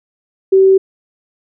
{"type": "tone", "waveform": "sine", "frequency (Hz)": 383.7, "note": "G4", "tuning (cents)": -37, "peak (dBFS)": -5, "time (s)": [0.52, 0.78], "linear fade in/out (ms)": 10, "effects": []}